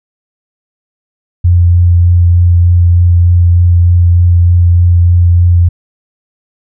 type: tone with vibrato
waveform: sine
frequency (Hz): 87.31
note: F2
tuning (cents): 0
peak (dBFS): -3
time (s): 1.44-5.69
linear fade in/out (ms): 10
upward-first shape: triangle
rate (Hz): 3.3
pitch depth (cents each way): 15
effects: none